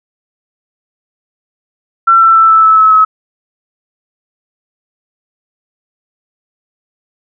sine tone with pitch steps, 1349 / 1338.1 / 1327.4 / 1316.7 / 1306.1 / 1295.5 / 1285.1 Hz, E6 / E6 / E6 / E6 / E6 / E6 / E6, +40 / +26 / +12 / -2 / -16 / -30 / -44 cents, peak -3 dBFS, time 2.07-3.05 s, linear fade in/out 10 ms, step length 140 ms, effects none

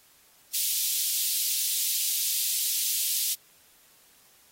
white high-pass noise, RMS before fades -27 dBFS, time 0.53-3.35 s, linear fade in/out 20 ms, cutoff 3100 Hz, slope 24 dB/octave, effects white hiss -59 dBFS RMS until 4.51 s + AAC 48 kbps

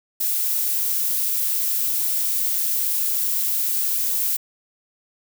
violet noise, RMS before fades -22 dBFS, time 0.2-4.37 s, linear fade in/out 10 ms, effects none

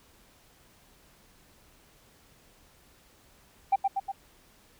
sine tone with echo, 784 Hz, G5, in tune, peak -17 dBFS, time 3.72-3.76 s, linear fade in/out 10 ms, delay 120 ms, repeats 3, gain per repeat -4 dB, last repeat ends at 4.12 s, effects tanh soft clip ceiling -17 dBFS + pink hiss -60 dBFS RMS until 4.79 s

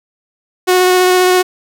sawtooth tone with vibrato, 365.9 Hz, F#4, 19 cents flat, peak -4 dBFS, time 0.67-1.43 s, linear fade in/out 20 ms, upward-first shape square, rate 15 Hz, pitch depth 9 cents each way, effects none

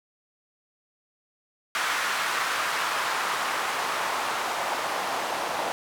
white noise with band-pass filter sweep, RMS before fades -28 dBFS, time 1.75-5.72 s, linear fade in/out 0 ms, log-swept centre 1400 to 740 Hz, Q 1.5, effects none

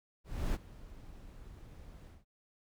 brown noise with ADSR envelope, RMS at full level -31 dBFS, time 0.24-2.25 s, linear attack 300 ms, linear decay 33 ms, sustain -20 dB, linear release 160 ms, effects none

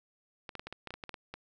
clicks, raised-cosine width 0.3 ms, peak -25 dBFS, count 12, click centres 0.492 / 0.553 / 0.595 / 0.67 / 0.726 / 0.873 / 0.906 / 0.94 / 1.038 / 1.093 / 1.142 / 1.34 s, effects none

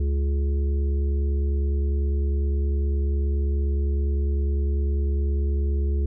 harmonic tone with a mistuned harmonic, 69.8 Hz, C#2, 13 cents sharp, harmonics 1 / 3 / 5 / 6, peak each -20 / -37 / -36 / -38 dBFS, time 0-6.06 s, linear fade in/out 5 ms, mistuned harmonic 1, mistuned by +35 cents, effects none

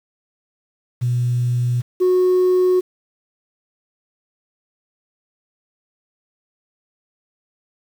sine tone pair in turn, 122.2 / 366.2 Hz, B2 / F#4, -18 / -18 cents, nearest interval octave + perfect fifth, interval 1900 cents, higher second, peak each -15 / -10 dBFS, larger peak second, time 1.01-1.82 / 2-2.81 s, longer neither, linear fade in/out 20 ms, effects tanh soft clip ceiling -11 dBFS + 7-bit

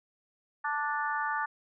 harmonic tone, 293.7 Hz, D4, in tune, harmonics 3 / 4 / 5 / 6, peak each -33 / -34 / -35 / -36 dBFS, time 0.64-1.46 s, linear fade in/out 10 ms, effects none

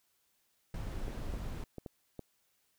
brown noise, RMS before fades -39 dBFS, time 0.74-1.64 s, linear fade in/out 2 ms
clicks, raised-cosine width 2 ms, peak -29 dBFS, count 5, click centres 1.081 / 1.338 / 1.783 / 1.862 / 2.193 s
effects white hiss -75 dBFS RMS until 2.78 s

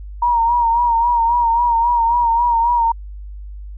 sine tone with vibrato, 940 Hz, A#5, 14 cents sharp, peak -12 dBFS, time 0.22-2.92 s, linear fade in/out 5 ms, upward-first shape sine, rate 3.7 Hz, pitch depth 49 cents each way, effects added 50 Hz sine -29 dBFS peak until 3.77 s

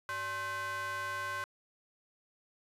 square ring-modulated tone, 240 Hz, B3, 49 cents flat, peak -33 dBFS, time 0.09-1.44 s, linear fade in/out 0 ms, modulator 1300 Hz, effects resampled to 32000 Hz

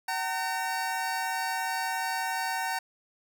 25% pulse tone pair together, 760 / 911.4 Hz, F#5 / A#5, +46 / -39 cents, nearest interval minor third, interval 315 cents, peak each -28 dBFS, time 0.08-2.79 s, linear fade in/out 5 ms, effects none

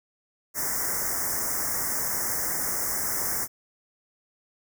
white band-stop noise, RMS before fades -28 dBFS, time 0.54-3.48 s, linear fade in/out 50 ms, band 2100 to 5200 Hz, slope 96 dB/octave, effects none

